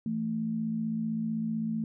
sine tone pair together, 167.1 / 222.8 Hz, E3 / A3, +24 / +22 cents, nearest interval perfect fourth, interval 498 cents, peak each -36 / -29 dBFS, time 0.06-1.84 s, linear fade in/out 2 ms, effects none

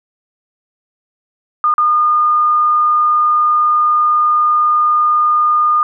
sine tone with dropouts, 1218 Hz, D#6, 37 cents flat, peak -9 dBFS, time 1.64-5.83 s, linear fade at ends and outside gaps 1 ms, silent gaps 1.74-1.781 s, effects none

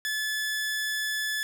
sawtooth tone, 1726 Hz, A6, 34 cents flat, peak -24 dBFS, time 0.05-1.43 s, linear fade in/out 0 ms, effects none

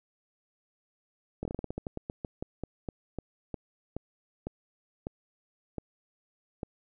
slowing click train, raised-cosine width 2 ms, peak -21 dBFS, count 23, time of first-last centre 1.43-6.632 s, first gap 22 ms, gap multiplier 1.19, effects none

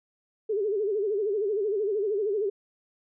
sine tone with vibrato, 412.9 Hz, G#4, 10 cents flat, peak -24 dBFS, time 0.49-2.5 s, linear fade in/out 10 ms, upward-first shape sine, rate 13 Hz, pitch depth 120 cents each way, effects none

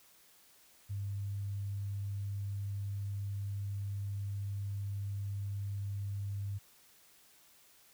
sine tone, 100 Hz, G2, 35 cents sharp, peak -35 dBFS, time 0.89-6.59 s, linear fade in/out 20 ms, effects white hiss -63 dBFS RMS until 7.93 s

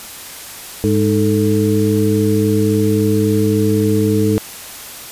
harmonic tone with a mistuned harmonic, 103.7 Hz, G#2, 2 cents flat, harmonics 1 / 2 / 3 / 4, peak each -17 / -17 / -17 / -17 dBFS, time 0.84-4.38 s, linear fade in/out 0 ms, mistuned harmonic 4, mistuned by +95 cents, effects white hiss -32 dBFS RMS until 5.11 s + resampled to 32000 Hz

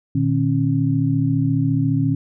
sine tone cluster, 118.5 / 153 / 272.2 Hz, A#2 / D#3 / C#4, +29 / -29 / -31 cents, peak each -20 dBFS, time 0.15-2.15 s, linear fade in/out 5 ms, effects none

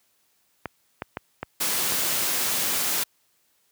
clicks, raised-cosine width 0.5 ms, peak -14 dBFS, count 5, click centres 0.657 / 1.021 / 1.171 / 1.43 / 1.922 s
white high-pass noise, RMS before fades -25 dBFS, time 1.6-3.04 s, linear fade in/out 10 ms, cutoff 120 Hz, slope 12 dB/octave
effects white hiss -67 dBFS RMS until 3.71 s + high-pass 60 Hz 12 dB/octave

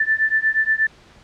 sine beating tone pair, 1760 / 1768.4 Hz, A6 / A6, 0 / +8 cents, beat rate 8.4 Hz, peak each -19 dBFS, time 0-0.87 s, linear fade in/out 5 ms, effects pink hiss -49 dBFS RMS until 1.23 s + low-pass 5000 Hz 12 dB/octave

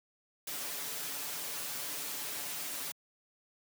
white noise with comb filter, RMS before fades -39 dBFS, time 0.47-2.92 s, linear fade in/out 5 ms, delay 6.9 ms, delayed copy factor +0.75, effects high-pass 150 Hz 12 dB/octave

